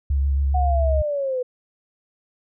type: tone with vibrato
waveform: sine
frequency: 69.3 Hz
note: C#2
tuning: in tune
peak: -17 dBFS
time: 0.1-1.02 s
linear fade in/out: 5 ms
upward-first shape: sine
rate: 7.3 Hz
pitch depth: 28 cents each way
type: linear sweep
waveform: sine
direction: down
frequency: 740 to 493.9 Hz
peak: -21 dBFS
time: 0.54-1.43 s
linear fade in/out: 10 ms
effects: none